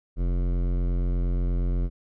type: tone with hard clipping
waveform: sine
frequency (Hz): 44.23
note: F1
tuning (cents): +23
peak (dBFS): -24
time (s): 0.16-1.9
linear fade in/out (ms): 50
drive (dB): 16
effects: none